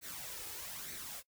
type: noise with flanger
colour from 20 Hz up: white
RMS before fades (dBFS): -45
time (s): 0.01-1.23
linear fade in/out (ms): 50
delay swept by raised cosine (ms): 0.49 to 2.39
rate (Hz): 1.1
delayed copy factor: +0.55
effects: noise-tail reverb RT60 0.1 s tail -21 dB re dry